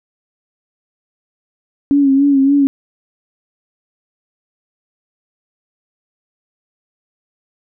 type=tone with vibrato; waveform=sine; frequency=277.2 Hz; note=C#4; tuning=in tune; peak=-8 dBFS; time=1.91-2.67 s; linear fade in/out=0 ms; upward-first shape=sine; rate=3.5 Hz; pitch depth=51 cents each way; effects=none